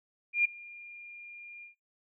sine tone with ADSR envelope, 2407 Hz, D7, 42 cents sharp, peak -20 dBFS, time 0.33-1.75 s, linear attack 120 ms, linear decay 7 ms, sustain -24 dB, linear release 120 ms, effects noise-tail reverb RT60 0.2 s tail -19 dB re dry

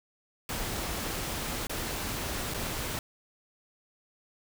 pink noise with dropouts, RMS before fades -34 dBFS, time 0.49-2.99 s, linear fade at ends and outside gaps 2 ms, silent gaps 1.67-1.695 / 2.539-2.543 s, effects none

